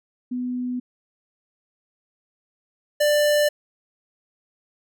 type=tone pair in turn; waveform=sine / square; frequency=248.8 / 591.7 Hz; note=B3 / D5; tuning=+13 / +13 cents; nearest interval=octave + minor third; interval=1500 cents; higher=second; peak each=-24 / -17 dBFS; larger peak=second; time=0.31-0.8 / 3-3.49 s; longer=neither; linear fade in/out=10 ms; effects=none